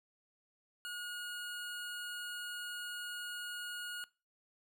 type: tone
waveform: 25% pulse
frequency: 1442 Hz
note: F#6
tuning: 45 cents flat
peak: -37 dBFS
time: 0.85-4.04 s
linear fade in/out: 0 ms
effects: noise-tail reverb RT60 0.3 s tail -21 dB re dry